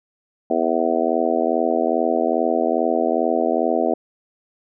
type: harmonic tone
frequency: 82.41 Hz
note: E2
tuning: in tune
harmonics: 3 / 4 / 5 / 6 / 7 / 8 / 9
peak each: -25 / -24 / -25 / -25 / -27 / -22 / -25 dBFS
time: 0.5-3.94 s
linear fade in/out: 5 ms
effects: none